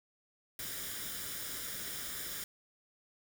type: noise with comb filter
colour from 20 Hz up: white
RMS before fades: -41 dBFS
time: 0.59-2.44 s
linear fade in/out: 2 ms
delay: 0.57 ms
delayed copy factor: +0.6
effects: none